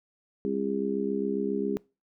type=harmonic tone; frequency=67.4 Hz; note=C#2; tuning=48 cents flat; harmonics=3 / 4 / 5 / 6; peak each=-32 / -32 / -35 / -30 dBFS; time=0.45-1.77 s; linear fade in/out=0 ms; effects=noise-tail reverb RT60 0.3 s tail -24 dB re dry